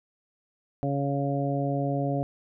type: harmonic tone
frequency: 140 Hz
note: C#3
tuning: 18 cents sharp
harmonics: 1 / 2 / 3 / 4 / 5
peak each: -28 / -30 / -36 / -32 / -33 dBFS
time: 0.83-2.23 s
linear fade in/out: 0 ms
effects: none